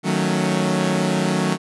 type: chord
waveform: sawtooth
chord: D# half-diminished seventh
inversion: none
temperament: equal with one note detuned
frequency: 155.56 / 185 / 221.8 / 277.2 Hz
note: D#3 / F#3 / A3 / C#4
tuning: 0 / 0 / +14 / 0 cents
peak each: -20 / -17 / -21 / -23 dBFS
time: 0.03-1.58 s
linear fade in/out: 50 ms
effects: resampled to 24000 Hz

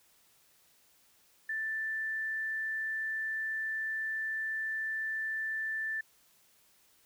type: tone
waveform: sine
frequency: 1766 Hz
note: A6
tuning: 6 cents sharp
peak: -32 dBFS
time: 1.49-6.01 s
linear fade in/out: 5 ms
effects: white hiss -66 dBFS RMS until 7.05 s

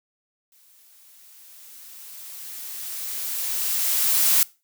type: noise with exponential growth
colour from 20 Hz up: blue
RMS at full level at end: -17 dBFS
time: 0.52-4.43 s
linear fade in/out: 2 ms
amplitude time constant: 850 ms
effects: noise-tail reverb RT60 0.3 s tail -22 dB re dry

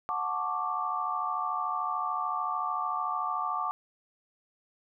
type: chord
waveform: sine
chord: D major seventh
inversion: first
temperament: just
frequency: 734.2 / 881 / 1101.2 / 1174.7 Hz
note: F#5 / A5 / C#6 / D6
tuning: -14 / +2 / -12 / 0 cents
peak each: -36 / -36 / -36 / -31 dBFS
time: 0.09-3.71 s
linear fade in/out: 0 ms
effects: none

